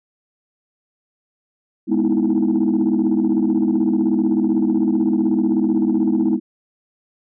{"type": "chord", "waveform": "sine", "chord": "E major seventh", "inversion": "first", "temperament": "equal with one note detuned", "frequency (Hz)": [207.7, 246.9, 313.7, 329.6], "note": ["G#3", "B3", "D#4", "E4"], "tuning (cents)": [0, 0, 14, 0], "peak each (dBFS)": -19, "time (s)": [1.87, 6.4], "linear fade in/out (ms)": 50, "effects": ["tanh soft clip ceiling -9 dBFS"]}